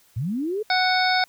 sine linear sweep, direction up, 97.7 to 444.4 Hz, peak -23 dBFS, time 0.16-0.63 s, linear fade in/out 10 ms
harmonic tone, 740 Hz, F#5, in tune, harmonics 1 / 2 / 3 / 5 / 6 / 7, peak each -21 / -24 / -26 / -28 / -29 / -29 dBFS, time 0.7-1.24 s, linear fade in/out 2 ms
effects white hiss -58 dBFS RMS until 1.28 s

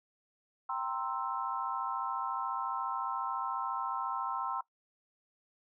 sine chord, C dominant seventh, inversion second, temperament equal, 784 / 932.3 / 1046.5 / 1318.5 Hz, G5 / Bb5 / C6 / E6, 0 / 0 / 0 / 0 cents, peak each -40 / -39 / -37 / -38 dBFS, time 0.69-4.61 s, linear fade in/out 5 ms, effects noise-tail reverb RT60 0.1 s tail -19 dB re dry

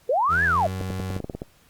sine linear two-way sweep, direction up then down, 454.2 to 1760 to 585 Hz, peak -18 dBFS, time 0.09-0.67 s, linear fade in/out 5 ms, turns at 0.44 s
30% pulse tone with pitch glide, 84.6 to 93.87 Hz, E2 to F#2, +45 to +25 cents, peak -25 dBFS, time 0.28-1.21 s, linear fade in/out 50 ms, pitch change +180 cents, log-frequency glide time 0.53-0.67 s
clicks, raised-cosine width 2 ms, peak -17 dBFS, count 10, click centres 0.811 / 0.904 / 1 / 1.104 / 1.165 / 1.203 / 1.244 / 1.298 / 1.35 / 1.419 s
effects pink hiss -58 dBFS RMS until 1.69 s + Opus 48 kbps

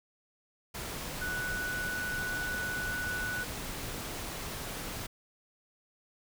sine tone in noise, 1480 Hz, F#6, in tune, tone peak -33 dBFS, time 1.21-3.44 s, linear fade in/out 10 ms, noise pink, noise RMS -39 dBFS, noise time 0.74-5.07 s, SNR +3 dB, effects none

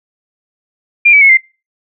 sine tone with pitch steps, 2396 / 2289 / 2187 / 2089 Hz, D7 / D7 / C#7 / C7, +34 / -45 / -24 / -3 cents, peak -3 dBFS, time 1.05-1.374 s, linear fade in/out 10 ms, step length 81 ms, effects noise-tail reverb RT60 0.3 s tail -24 dB re dry

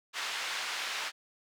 pink band-pass noise, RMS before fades -36 dBFS, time 0.13-1.12 s, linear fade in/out 50 ms, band 1300 to 4900 Hz, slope 12 dB/octave, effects none

